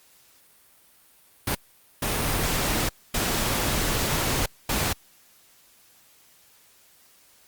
pink noise bursts at uneven times, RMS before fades -25 dBFS, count 4, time 1.47-1.55 / 2.02-2.89 / 3.14-4.46 / 4.69-4.93 s, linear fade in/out 5 ms, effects white hiss -57 dBFS RMS until 7.47 s + Opus 48 kbps

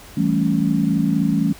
sine chord, A dominant seventh, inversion second, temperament equal, 164.81 / 196 / 220 / 277.2 Hz, E3 / G3 / A3 / C#4, 0 / 0 / 0 / 0 cents, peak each -21 dBFS, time 0.17-1.53 s, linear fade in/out 5 ms, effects pink hiss -42 dBFS RMS until 1.59 s

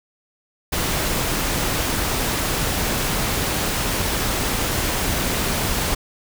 pink noise, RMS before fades -22 dBFS, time 0.72-5.95 s, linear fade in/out 10 ms, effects none

